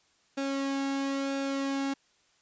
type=tone with flanger; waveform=sawtooth; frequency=274.3 Hz; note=C#4; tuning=18 cents flat; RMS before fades=-31 dBFS; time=0.37-1.94 s; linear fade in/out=10 ms; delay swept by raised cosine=0.97 to 1.65 ms; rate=1 Hz; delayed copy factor=-0.5; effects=white hiss -67 dBFS RMS until 2.41 s + resampled to 16000 Hz